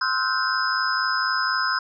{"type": "tone cluster", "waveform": "sine", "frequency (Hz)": [1046, 1300, 1452, 1556, 5070], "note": ["C6", "E6", "F#6", "G6", "D#8"], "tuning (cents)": [-1, -24, -33, -13, 32], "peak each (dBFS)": -27, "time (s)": [0.01, 1.79], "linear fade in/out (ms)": 5, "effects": []}